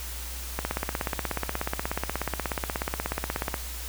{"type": "click train", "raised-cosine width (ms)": 0.5, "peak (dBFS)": -12, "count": 50, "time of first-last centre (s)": [0.59, 3.542], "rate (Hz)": 16.6, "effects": ["added 60 Hz sine -36 dBFS peak until 3.88 s", "white hiss -39 dBFS RMS until 3.88 s"]}